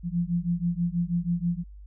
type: beating tone pair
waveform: sine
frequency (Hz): 170 / 176.2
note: F3 / F3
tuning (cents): -46 / +16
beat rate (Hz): 6.2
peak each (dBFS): -27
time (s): 0.03-1.64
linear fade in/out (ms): 50
effects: added 50 Hz sine -42 dBFS peak until 1.86 s